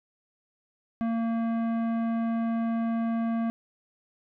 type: tone with tanh clipping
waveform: sine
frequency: 228.8 Hz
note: A#3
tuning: 32 cents flat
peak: -27 dBFS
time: 1.01-3.5 s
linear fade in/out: 0 ms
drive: 14 dB
effects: none